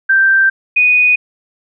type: tone pair in turn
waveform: sine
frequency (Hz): 1568 / 2480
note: G6 / D#7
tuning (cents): 0 / -6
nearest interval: minor sixth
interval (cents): 794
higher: second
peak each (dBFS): -7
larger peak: neither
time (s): 0.09-0.5 / 0.76-1.16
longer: first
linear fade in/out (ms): 10
effects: none